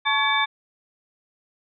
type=tone cluster; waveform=sine; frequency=872 / 1116 / 1699 / 2286 / 3574 Hz; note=A5 / C#6 / G#6 / D7 / A7; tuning=-16 / +11 / +39 / -47 / +26 cents; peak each=-25 dBFS; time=0.05-0.46 s; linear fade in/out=20 ms; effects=none